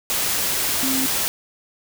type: tone in noise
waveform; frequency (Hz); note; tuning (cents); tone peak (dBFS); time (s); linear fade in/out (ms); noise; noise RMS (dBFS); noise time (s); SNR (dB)
sine; 265.1; C4; +23; -23; 0.83-1.06; 0; white; -22; 0.1-1.28; -4
effects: none